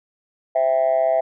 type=tone with amplitude modulation; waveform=sine; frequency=658 Hz; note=E5; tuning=3 cents flat; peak=-10 dBFS; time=0.55-1.21 s; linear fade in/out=10 ms; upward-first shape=sine; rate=135 Hz; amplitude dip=90%; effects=tanh soft clip ceiling -10 dBFS